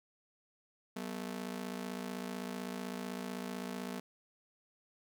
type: ring-modulated tone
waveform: sawtooth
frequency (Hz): 218.3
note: A3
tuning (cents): -13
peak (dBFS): -32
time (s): 0.96-4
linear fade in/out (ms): 5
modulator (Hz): 27.9
effects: none